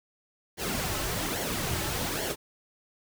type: noise with flanger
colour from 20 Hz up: pink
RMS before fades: -31 dBFS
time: 0.57-2.36 s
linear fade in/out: 50 ms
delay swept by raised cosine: 0.79 to 4.29 ms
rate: 1.2 Hz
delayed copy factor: -0.6
effects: none